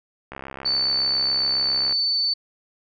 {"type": "click train", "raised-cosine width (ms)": 0.5, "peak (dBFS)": -19, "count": 109, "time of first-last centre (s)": [0.32, 1.925], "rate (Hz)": 67.3}
{"type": "tone", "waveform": "sine", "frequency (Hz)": 4512, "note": "C#8", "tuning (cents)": 30, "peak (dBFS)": -19, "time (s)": [0.65, 2.34], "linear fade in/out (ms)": 10}
{"effects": []}